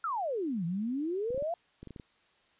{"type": "exponential two-way sweep", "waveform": "sine", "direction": "down then up", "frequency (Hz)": [1403, 162.1, 709], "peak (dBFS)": -30, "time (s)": [0.04, 1.54], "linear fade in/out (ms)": 2, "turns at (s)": 0.65}
{"type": "clicks", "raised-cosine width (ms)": 3, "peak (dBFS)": -32, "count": 9, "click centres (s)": [1.305, 1.346, 1.377, 1.424, 1.83, 1.873, 1.907, 1.962, 1.998]}
{"effects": ["white hiss -67 dBFS RMS until 2.59 s", "resampled to 8000 Hz"]}